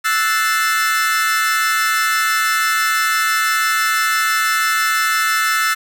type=chord; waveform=40% pulse; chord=F# half-diminished seventh; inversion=third; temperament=equal; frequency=1318.5 / 1480 / 1760 / 2093 Hz; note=E6 / F#6 / A6 / C7; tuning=0 / 0 / 0 / 0 cents; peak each=-17 / -22 / -19 / -23 dBFS; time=0.04-5.75 s; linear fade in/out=20 ms; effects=none